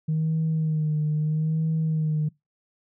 sine tone with vibrato, 155.8 Hz, D#3, 3 cents sharp, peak -20 dBFS, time 0.08-2.29 s, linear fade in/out 10 ms, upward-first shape sine, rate 0.77 Hz, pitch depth 45 cents each way, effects noise-tail reverb RT60 0.2 s tail -24 dB re dry + tanh soft clip ceiling -18 dBFS

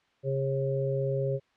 harmonic tone, 135.6 Hz, C#3, 38 cents flat, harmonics 1 / 3 / 4, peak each -29 / -32 / -31 dBFS, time 0.23-1.4 s, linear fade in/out 50 ms, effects white hiss -68 dBFS RMS until 1.56 s + low-pass 3000 Hz 12 dB/octave

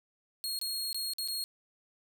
sawtooth tone with dropouts, 4282 Hz, C8, 39 cents sharp, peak -30 dBFS, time 0.44-1.44 s, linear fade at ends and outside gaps 0 ms, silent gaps 0.59-0.614 / 0.929-0.945 / 1.135-1.184 / 1.277-1.284 s, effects none

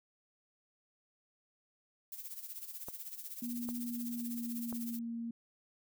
violet noise with tremolo, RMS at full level -43 dBFS, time 2.12-4.99 s, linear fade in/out 2 ms, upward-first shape sine, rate 16 Hz, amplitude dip 70%
clicks, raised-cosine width 1 ms, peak -31 dBFS, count 3, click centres 2.885 / 3.689 / 4.727 s
sine tone with pitch glide, 239.5 to 232.1 Hz, A#3 to A#3, +47 to -7 cents, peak -37 dBFS, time 3.42-5.31 s, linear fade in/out 5 ms, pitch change -54 cents, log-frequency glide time 3.84-5.09 s
effects none

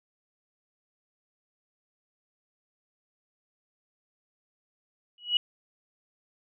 sine tone with exponential growth, 2919 Hz, F#7, 24 cents flat, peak -17 dBFS, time 5.18-5.37 s, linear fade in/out 2 ms, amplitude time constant 41 ms, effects none

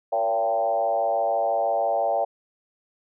sine tone with frequency modulation, 675 Hz, E5, 41 cents sharp, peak -20 dBFS, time 0.12-2.25 s, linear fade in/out 10 ms, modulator 106 Hz, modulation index 1.4, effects none

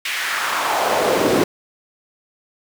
brown noise with high-pass filter sweep, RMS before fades -19 dBFS, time 0.05-1.44 s, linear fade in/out 5 ms, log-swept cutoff 2400 to 290 Hz, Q 1.9, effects none

